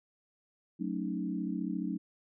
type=chord; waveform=sine; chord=D# half-diminished seventh; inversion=first; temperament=equal; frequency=185 / 220 / 277.2 / 311.1 Hz; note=F#3 / A3 / C#4 / D#4; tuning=0 / 0 / 0 / 0 cents; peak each=-36 / -38 / -38 / -38 dBFS; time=0.79-1.98 s; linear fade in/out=20 ms; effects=none